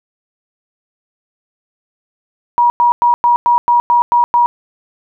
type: tone bursts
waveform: sine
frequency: 958 Hz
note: A#5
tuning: 47 cents sharp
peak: -7 dBFS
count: 9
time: 2.58-4.46 s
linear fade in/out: 0 ms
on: 120 ms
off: 100 ms
effects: none